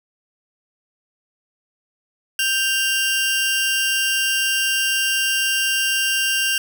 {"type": "tone pair together", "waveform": "sawtooth", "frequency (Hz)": [1568, 2794], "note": ["G6", "F7"], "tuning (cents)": [0, 0], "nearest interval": "minor seventh", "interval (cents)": 1000, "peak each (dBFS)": [-19, -16], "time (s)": [2.39, 6.58], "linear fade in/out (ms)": 2, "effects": []}